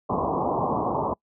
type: low-pass noise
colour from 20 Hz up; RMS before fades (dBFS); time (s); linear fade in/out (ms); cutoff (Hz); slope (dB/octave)
white; -25; 0.09-1.14; 10; 1100; 96
effects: noise-tail reverb RT60 0.1 s tail -26 dB re dry + high-pass 100 Hz 12 dB/octave